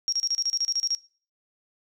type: tone bursts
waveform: sine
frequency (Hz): 5588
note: F8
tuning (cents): 0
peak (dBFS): -22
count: 12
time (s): 0.08-0.949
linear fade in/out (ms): 0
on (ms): 44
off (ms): 31
effects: noise-tail reverb RT60 0.4 s tail -21 dB re dry